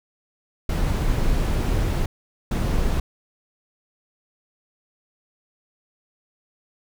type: noise bursts at uneven times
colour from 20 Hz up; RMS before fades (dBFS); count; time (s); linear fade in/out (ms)
brown; -21; 2; 0.69-2.06 / 2.51-3; 5
effects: none